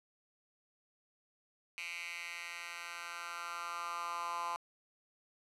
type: tone with high-pass filter sweep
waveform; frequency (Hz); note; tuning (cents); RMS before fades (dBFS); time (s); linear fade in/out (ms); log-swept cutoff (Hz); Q
10% pulse; 171.7; F3; -29; -42; 1.78-4.56; 0; 2300 to 1000; 4.5
effects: low-pass 11000 Hz 12 dB/octave